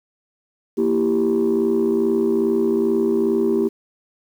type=chord; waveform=sine; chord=E diminished; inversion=second; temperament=equal; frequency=233.1 / 329.6 / 392 Hz; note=Bb3 / E4 / G4; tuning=0 / 0 / 0 cents; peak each=-20 / -20 / -17 dBFS; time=0.77-3.69 s; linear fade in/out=20 ms; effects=tanh soft clip ceiling -11 dBFS + 8-bit